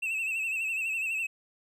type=tone with vibrato; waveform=triangle; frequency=2637 Hz; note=E7; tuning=in tune; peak=-27 dBFS; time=0.02-1.27 s; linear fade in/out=10 ms; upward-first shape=sine; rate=12 Hz; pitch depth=65 cents each way; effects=none